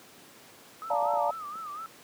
sine tone with vibrato, 1245 Hz, D#6, 1 cent sharp, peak -36 dBFS, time 0.82-1.86 s, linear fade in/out 0 ms, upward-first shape sine, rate 4.2 Hz, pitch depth 120 cents each way
sine chord, Bb major seventh, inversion first, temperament just, 582.7 / 699.2 / 874.1 / 932.3 Hz, D5 / F5 / A5 / Bb5, -14 / +2 / -12 / 0 cents, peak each -30 dBFS, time 0.9-1.31 s, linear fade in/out 5 ms
clicks, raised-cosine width 2 ms, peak -35 dBFS, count 7, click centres 0.935 / 1.026 / 1.058 / 1.137 / 1.173 / 1.294 / 1.556 s
effects pink hiss -52 dBFS RMS until 2.03 s + high-pass 200 Hz 12 dB/octave

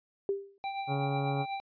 sine tone with exponential decay, 396.2 Hz, G4, 18 cents sharp, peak -24 dBFS, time 0.29-0.58 s, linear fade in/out 1 ms, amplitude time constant 62 ms
square tone with tremolo, 786 Hz, G5, 4 cents sharp, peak -32 dBFS, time 0.64-1.6 s, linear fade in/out 0 ms, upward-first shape triangle, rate 8.1 Hz, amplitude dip 55%
harmonic tone, 139.9 Hz, C#3, 16 cents sharp, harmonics 1 / 2 / 3 / 4 / 5 / 6 / 7 / 8 / 9 / 10, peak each -31 / -38 / -38 / -40 / -46 / -46 / -50 / -47 / -52 / -50 dBFS, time 0.87-1.46 s, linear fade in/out 50 ms
effects resampled to 11025 Hz

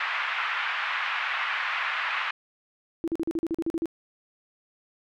pink band-pass noise, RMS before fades -29 dBFS, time 0-2.31 s, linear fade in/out 5 ms, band 1100 to 2700 Hz, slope 24 dB/octave
sine tone bursts, 329.6 Hz, E4, in tune, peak -24 dBFS, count 11, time 3.04-3.857 s, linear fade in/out 0 ms, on 37 ms, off 41 ms
effects none

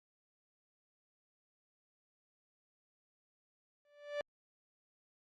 45% pulse tone with exponential growth, 584 Hz, D5, 10 cents flat, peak -33 dBFS, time 3.85-4.21 s, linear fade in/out 1 ms, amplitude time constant 78 ms, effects low-pass 3000 Hz 12 dB/octave + Opus 48 kbps

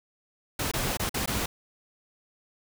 pink noise with dropouts, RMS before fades -29 dBFS, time 0.59-1.46 s, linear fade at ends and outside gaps 5 ms, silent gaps 0.715-0.736 / 0.972-0.995 / 1.094-1.142 / 1.26-1.275 s, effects none

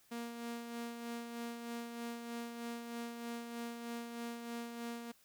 sawtooth tone with tremolo, 234.9 Hz, A#3, 13 cents sharp, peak -36 dBFS, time 0.11-5.12 s, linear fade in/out 10 ms, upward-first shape sine, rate 3.2 Hz, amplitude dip 45%, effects white hiss -68 dBFS RMS until 5.24 s

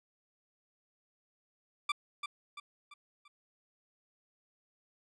20% pulse tone with echo, 1174.7 Hz, D6, in tune, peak -24 dBFS, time 1.89-1.92 s, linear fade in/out 5 ms, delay 340 ms, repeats 4, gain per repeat -7 dB, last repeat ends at 3.28 s, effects low-pass 6000 Hz 12 dB/octave

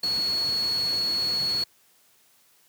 sine tone in noise, 4362 Hz, C#8, 29 cents flat, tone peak -23 dBFS, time 0.03-1.64 s, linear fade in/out 5 ms, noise pink, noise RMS -38 dBFS, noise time 0.03-1.64 s, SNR +12 dB, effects white hiss -61 dBFS RMS until 2.68 s + high-pass 100 Hz 12 dB/octave

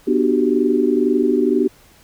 sine chord, G major seventh, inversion first, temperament equal with one note detuned, 246.9 / 299 / 370 / 392 Hz, B3 / D4 / F#4 / G4, 0 / +31 / 0 / 0 cents, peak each -19 dBFS, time 0.07-1.68 s, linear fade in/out 10 ms, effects pink hiss -50 dBFS RMS until 2.03 s

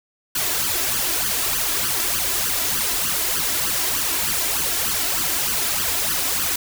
white noise with flanger, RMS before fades -22 dBFS, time 0.35-6.56 s, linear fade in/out 5 ms, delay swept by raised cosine 0.64 to 3.04 ms, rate 3.3 Hz, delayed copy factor +0.85, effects none

